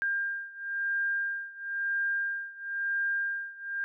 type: beating tone pair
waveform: sine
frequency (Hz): 1600 / 1600.99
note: G6 / G6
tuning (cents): +35 / +36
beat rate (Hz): 0.99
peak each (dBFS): -31 / -33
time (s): 0.02-3.84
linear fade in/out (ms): 0
effects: none